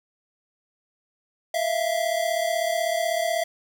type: tone pair together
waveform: square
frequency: 648.9 / 685 Hz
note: E5 / F5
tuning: -27 / -34 cents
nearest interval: minor second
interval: 93 cents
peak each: -26 dBFS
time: 1.54-3.44 s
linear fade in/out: 5 ms
effects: none